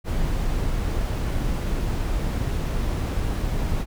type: noise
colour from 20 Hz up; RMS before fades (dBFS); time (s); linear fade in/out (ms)
brown; -24; 0.04-3.86; 50
effects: none